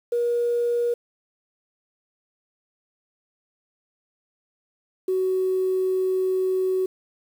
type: tone pair in turn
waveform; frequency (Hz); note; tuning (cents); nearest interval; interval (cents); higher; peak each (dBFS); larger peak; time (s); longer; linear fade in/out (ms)
sine; 476.7 / 374.3; A#4 / F#4; +39 / +20; major third; 419; first; -19; neither; 0.12-0.94 / 5.08-6.86; second; 5
effects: tanh soft clip ceiling -15 dBFS + 8-bit